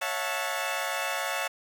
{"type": "chord", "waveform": "15% pulse", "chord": "F# minor seventh", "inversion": "second", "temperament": "equal with one note detuned", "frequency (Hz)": [554.4, 659.3, 726.4, 880], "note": ["C#5", "E5", "F#5", "A5"], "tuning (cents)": [0, 0, -32, 0], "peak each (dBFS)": -28, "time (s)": [0.01, 1.48], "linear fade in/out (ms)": 10, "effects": []}